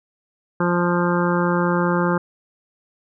harmonic tone, 175 Hz, F3, 4 cents sharp, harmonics 1 / 2 / 3 / 5 / 6 / 7 / 8 / 9, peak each -20 / -23 / -25 / -27 / -28 / -28 / -29 / -30 dBFS, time 0.6-2.18 s, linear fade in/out 5 ms, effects none

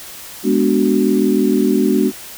sine chord, G# half-diminished seventh, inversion none, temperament equal with one note detuned, 207.7 / 246.9 / 293.7 / 373.4 Hz, G#3 / B3 / D4 / F#4, 0 / 0 / 0 / +16 cents, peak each -17 dBFS, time 0.43-2.12 s, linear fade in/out 50 ms, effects white hiss -34 dBFS RMS until 2.37 s

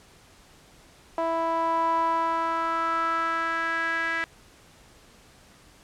sawtooth tone with band-pass filter sweep, 329.6 Hz, E4, in tune, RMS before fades -26 dBFS, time 1.18-4.24 s, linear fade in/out 0 ms, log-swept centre 810 to 1800 Hz, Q 5.1, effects pink hiss -54 dBFS RMS until 5.83 s + low-pass 10000 Hz 12 dB/octave

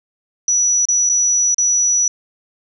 sine tone with dropouts, 5890 Hz, F#8, 9 cents flat, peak -12 dBFS, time 0.48-2.08 s, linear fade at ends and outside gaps 2 ms, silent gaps 0.854-0.886 / 1.092-1.097 / 1.545-1.582 s, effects none

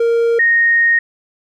triangle / sine tone pair in turn, 464.8 / 1859.2 Hz, A#4 / A#6, -5 / -5 cents, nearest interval 2 octaves, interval 2400 cents, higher second, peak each -9 dBFS, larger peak neither, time 0-0.39 / 0.39-0.99 s, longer second, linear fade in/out 5 ms, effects none

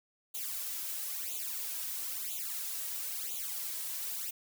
blue noise with flanger, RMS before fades -38 dBFS, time 0.34-4.31 s, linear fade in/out 10 ms, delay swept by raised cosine 0.28 to 3.18 ms, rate 1 Hz, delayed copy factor +1, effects none

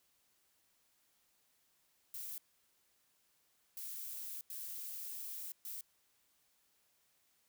violet noise bursts at uneven times, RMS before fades -45 dBFS, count 4, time 2.14-2.38 / 3.77-4.41 / 4.5-5.52 / 5.65-5.81 s, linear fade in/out 2 ms, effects white hiss -75 dBFS RMS until 7.48 s

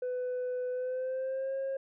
sine tone with pitch glide, 500 to 539 Hz, B4 to C#5, +21 to -49 cents, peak -29 dBFS, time 0.02-1.77 s, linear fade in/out 5 ms, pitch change +130 cents, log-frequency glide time 0.7-1.55 s, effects tanh soft clip ceiling -30 dBFS

